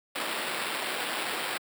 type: noise with sample-and-hold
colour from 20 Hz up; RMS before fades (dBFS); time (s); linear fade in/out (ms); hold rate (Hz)
white; -32; 0.15-1.58; 10; 6300
effects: high-pass 300 Hz 12 dB/octave